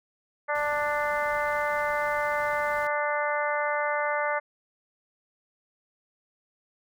harmonic tone, 294.8 Hz, D4, 7 cents sharp, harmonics 2 / 3 / 4 / 5 / 6 / 7, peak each -29 / -31 / -32 / -33 / -34 / -34 dBFS, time 0.48-4.4 s, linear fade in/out 20 ms
pink noise, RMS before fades -48 dBFS, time 0.55-2.87 s, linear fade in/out 0 ms
effects none

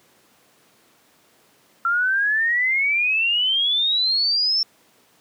sine exponential sweep, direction up, 1357 to 5430 Hz, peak -17 dBFS, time 1.85-4.63 s, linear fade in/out 2 ms, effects pink hiss -57 dBFS RMS until 5.2 s + high-pass 200 Hz 12 dB/octave

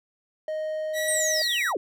triangle tone, 622.3 Hz, D#5, in tune, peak -25 dBFS, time 0.48-1.42 s, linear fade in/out 2 ms
sawtooth tone with pitch glide, 1934 to 1917.3 Hz, B6 to A#6, -37 to +48 cents, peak -24 dBFS, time 0.93-1.73 s, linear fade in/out 50 ms, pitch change -15 cents, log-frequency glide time 1.32-1.4 s
sine linear sweep, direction down, 8870 to 298.3 Hz, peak -24 dBFS, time 1.08-1.77 s, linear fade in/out 2 ms
effects none

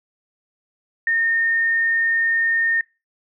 sine tone, 1830 Hz, A#6, 32 cents flat, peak -16 dBFS, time 1.07-2.81 s, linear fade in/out 2 ms, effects noise-tail reverb RT60 0.3 s tail -25 dB re dry

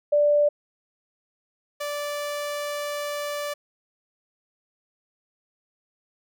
sine / sawtooth tone pair in turn, 587.3 / 584.2 Hz, D5 / D5, 0 / -9 cents, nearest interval unison, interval 9 cents, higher first, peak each -16 / -24 dBFS, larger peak first, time 0.12-0.49 / 1.8-3.54 s, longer second, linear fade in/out 10 ms, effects none

